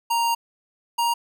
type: tone pair in turn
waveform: square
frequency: 932.3 / 938.8 Hz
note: A#5 / A#5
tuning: 0 / +12 cents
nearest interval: unison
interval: 12 cents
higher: second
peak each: -20 dBFS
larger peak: neither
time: 0.1-0.35 / 0.98-1.14 s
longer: first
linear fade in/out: 10 ms
effects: none